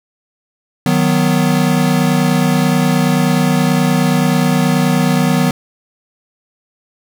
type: chord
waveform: square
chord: B major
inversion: first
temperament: equal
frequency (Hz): 155.56 / 185 / 246.9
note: D#3 / F#3 / B3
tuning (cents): 0 / 0 / 0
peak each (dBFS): -16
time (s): 0.86-5.51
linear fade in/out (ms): 2
effects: none